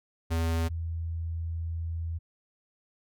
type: tone pair in turn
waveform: square / sine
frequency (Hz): 82.41 / 82.73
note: E2 / E2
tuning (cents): 0 / +7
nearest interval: unison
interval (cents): 7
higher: second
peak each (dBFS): -26 / -30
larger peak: first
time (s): 0.3-0.69 / 0.69-2.19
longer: second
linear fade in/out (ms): 20
effects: none